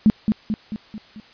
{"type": "tone with echo", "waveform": "sine", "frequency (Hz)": 214.8, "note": "A3", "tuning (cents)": -41, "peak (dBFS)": -9, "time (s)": [0.06, 0.1], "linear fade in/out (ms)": 0, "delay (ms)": 220, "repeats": 5, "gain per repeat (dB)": -5, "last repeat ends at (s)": 1.2, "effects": ["white hiss -49 dBFS RMS until 1.33 s", "resampled to 11025 Hz"]}